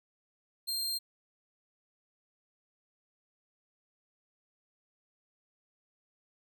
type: tone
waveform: sawtooth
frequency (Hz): 4188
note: C8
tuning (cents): +1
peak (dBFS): -29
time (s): 0.67-0.99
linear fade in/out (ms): 20
effects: none